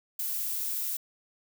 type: noise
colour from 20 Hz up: violet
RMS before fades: -32 dBFS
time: 0.19-0.97 s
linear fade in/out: 5 ms
effects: none